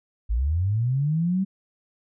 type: linear sweep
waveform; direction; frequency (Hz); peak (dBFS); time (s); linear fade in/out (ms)
sine; up; 49.86 to 196; -20; 0.29-1.45; 20
effects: none